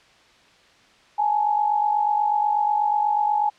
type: tone pair together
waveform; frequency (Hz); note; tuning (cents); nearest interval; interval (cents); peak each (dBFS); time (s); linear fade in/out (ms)
sine; 834.8 / 883; G#5 / A5; +9 / +6; minor second; 97; -19 / -25; 1.18-3.5; 10
effects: white hiss -54 dBFS RMS until 3.58 s + low-pass 4000 Hz 12 dB/octave